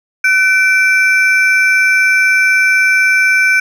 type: ring-modulated tone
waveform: triangle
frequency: 1924 Hz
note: B6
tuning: 46 cents flat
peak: -3 dBFS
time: 0.24-3.6 s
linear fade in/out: 5 ms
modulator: 412 Hz
effects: none